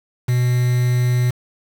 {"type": "tone with quantisation", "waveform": "triangle", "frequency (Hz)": 123.47, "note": "B2", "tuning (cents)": 0, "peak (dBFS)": -12, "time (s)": [0.28, 1.31], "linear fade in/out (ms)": 10, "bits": 5, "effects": []}